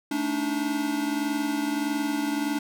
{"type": "tone cluster", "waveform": "square", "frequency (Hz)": [219.7, 288.4, 310], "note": ["A3", "D4", "D#4"], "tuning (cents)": [-2, -31, -6], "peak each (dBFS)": [-35, -27, -33], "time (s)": [0.11, 2.59], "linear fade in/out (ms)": 5, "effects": []}